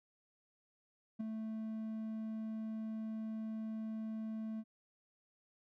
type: tone with ADSR envelope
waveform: triangle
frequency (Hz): 220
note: A3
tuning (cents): 0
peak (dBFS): -32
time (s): 1.19-4.64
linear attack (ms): 17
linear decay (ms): 6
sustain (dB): -5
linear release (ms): 48
effects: none